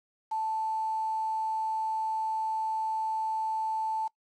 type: tone with quantisation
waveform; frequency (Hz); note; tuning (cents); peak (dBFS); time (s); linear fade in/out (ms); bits
sine; 880; A5; 0; -28; 0.31-4.08; 10; 8
effects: noise-tail reverb RT60 0.1 s tail -21 dB re dry + low-pass 7000 Hz 12 dB/octave